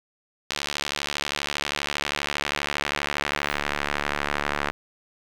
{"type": "tone with band-pass filter sweep", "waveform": "sawtooth", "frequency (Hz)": 72.5, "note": "D2", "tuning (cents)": -22, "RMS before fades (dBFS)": -29, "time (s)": [0.5, 4.71], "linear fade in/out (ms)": 0, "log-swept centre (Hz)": [3900, 1600], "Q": 1.1, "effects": ["8-bit"]}